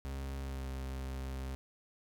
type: tone with pitch glide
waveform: 40% pulse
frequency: 67.6 to 65.98 Hz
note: C#2 to C2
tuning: -43 to +15 cents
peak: -37 dBFS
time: 0.05-1.55 s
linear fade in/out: 0 ms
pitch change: -42 cents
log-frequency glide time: 0.4-0.68 s
effects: none